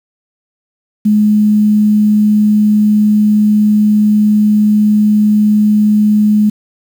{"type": "tone with quantisation", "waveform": "sine", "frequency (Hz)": 210.8, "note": "G#3", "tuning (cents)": 26, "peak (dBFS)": -6, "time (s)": [1.05, 6.5], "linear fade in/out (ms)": 10, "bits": 6, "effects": []}